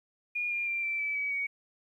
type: tone with pitch steps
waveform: sine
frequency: 2433 / 2401 / 2369 / 2338 / 2307 / 2277 / 2247 Hz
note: D#7 / D7 / D7 / D7 / D7 / C#7 / C#7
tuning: -39 / +38 / +14 / -8 / -31 / +46 / +23 cents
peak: -29 dBFS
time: 0.35-1.47 s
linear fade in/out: 10 ms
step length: 160 ms
effects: 11-bit